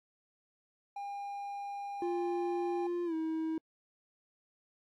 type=tone; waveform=triangle; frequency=805 Hz; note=G5; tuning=46 cents sharp; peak=-36 dBFS; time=0.96-2.87 s; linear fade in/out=5 ms
type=tone with pitch glide; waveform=triangle; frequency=349.2 to 320.2 Hz; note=F4 to D#4; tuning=0 to +50 cents; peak=-30 dBFS; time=2.02-3.58 s; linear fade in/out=2 ms; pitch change=-150 cents; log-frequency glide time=3.05-3.14 s
effects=AAC 64 kbps